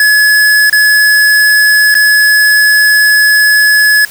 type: tone with dropouts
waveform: square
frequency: 1701 Hz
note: G#6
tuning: 41 cents sharp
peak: -5 dBFS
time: 0-4.05 s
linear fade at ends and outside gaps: 2 ms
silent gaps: 0.698-0.727 / 1.943-1.951 s
effects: white hiss -30 dBFS RMS until 4.1 s